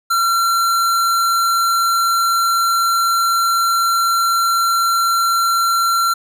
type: tone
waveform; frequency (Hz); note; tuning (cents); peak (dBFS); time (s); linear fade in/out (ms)
square; 1364; F6; -41; -14; 0.1-6.14; 10
effects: none